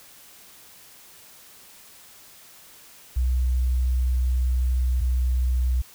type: tone pair in turn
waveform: sine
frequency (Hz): 62.8 / 62.58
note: B1 / B1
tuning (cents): +30 / +24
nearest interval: unison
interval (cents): 6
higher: first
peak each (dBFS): -19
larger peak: neither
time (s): 3.16-5.01 / 5.01-5.82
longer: first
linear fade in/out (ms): 10
effects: white hiss -49 dBFS RMS until 5.94 s